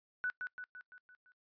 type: tone with echo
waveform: sine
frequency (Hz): 1487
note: F#6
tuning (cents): +8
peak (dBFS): -32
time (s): 0.24-0.3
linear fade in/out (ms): 0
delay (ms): 170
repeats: 6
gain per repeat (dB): -5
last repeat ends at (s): 1.32
effects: noise-tail reverb RT60 0.1 s tail -23 dB re dry + resampled to 11025 Hz